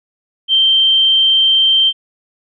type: tone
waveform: sine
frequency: 3136 Hz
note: G7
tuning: in tune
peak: -8 dBFS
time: 0.48-1.93 s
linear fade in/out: 50 ms
effects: none